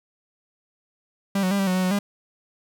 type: tone with pitch steps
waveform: 45% pulse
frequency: 197.2 / 184.6 / 199.6 / 194.7 / 183.6 / 185.5 / 183.6 / 202 Hz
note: G3 / F#3 / G3 / G3 / F#3 / F#3 / F#3 / G#3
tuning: +11 / -4 / +32 / -12 / -13 / +5 / -13 / -48 cents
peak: -20 dBFS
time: 1.35-1.99 s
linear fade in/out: 5 ms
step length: 80 ms
effects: none